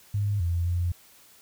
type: tone with pitch steps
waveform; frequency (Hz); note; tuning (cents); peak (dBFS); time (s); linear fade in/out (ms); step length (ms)
sine; 102.2 / 85.7 / 87.5; G#2 / F2 / F2; -27 / -32 / +4; -23; 0.14-0.92; 5; 260
effects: white hiss -55 dBFS RMS until 1.41 s